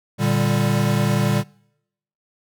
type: chord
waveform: square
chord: G minor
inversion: first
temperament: equal with one note detuned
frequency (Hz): 116.54 / 146.83 / 197.02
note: Bb2 / D3 / G3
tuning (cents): 0 / 0 / +9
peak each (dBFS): -22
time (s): 0.18-1.44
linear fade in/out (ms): 50
effects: noise-tail reverb RT60 0.8 s tail -26 dB re dry